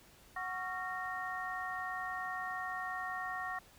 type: harmonic tone with a mistuned harmonic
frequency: 370 Hz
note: F#4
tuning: in tune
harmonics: 2 / 3 / 4 / 5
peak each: -42 / -42 / -46 / -41 dBFS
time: 0.36-3.59 s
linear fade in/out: 5 ms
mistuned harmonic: 4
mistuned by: -130 cents
effects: pink hiss -61 dBFS RMS until 3.78 s